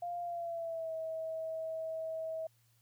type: tone with pitch glide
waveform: sine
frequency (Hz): 698.5 to 644.2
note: F5 to E5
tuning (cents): 0 to -40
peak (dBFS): -36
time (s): 0.02-2.47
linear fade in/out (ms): 5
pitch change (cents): -140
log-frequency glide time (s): 0.22-0.93
effects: added 116 Hz sine -69 dBFS peak until 2.81 s + white hiss -73 dBFS RMS until 2.81 s